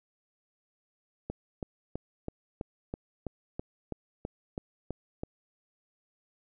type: click train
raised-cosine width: 2 ms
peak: -21 dBFS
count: 13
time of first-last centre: 1.3-5.234 s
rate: 3.05 Hz
effects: none